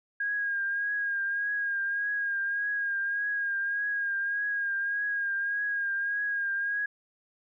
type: tone with vibrato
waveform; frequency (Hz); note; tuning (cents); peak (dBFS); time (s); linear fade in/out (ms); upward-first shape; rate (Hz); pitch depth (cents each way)
sine; 1628; G#6; -35; -27; 0.2-6.86; 5; triangle; 1.7; 40
effects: none